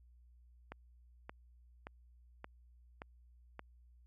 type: click train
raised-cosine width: 0.5 ms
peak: -30 dBFS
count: 6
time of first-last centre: 0.72-3.594 s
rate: 1.74 Hz
effects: added 60 Hz sine -60 dBFS peak until 4.06 s